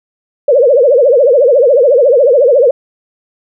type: tone with vibrato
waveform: sine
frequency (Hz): 525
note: C5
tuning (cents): +6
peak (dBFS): -4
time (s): 0.48-2.71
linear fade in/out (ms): 5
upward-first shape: triangle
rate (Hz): 14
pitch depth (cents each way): 260
effects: none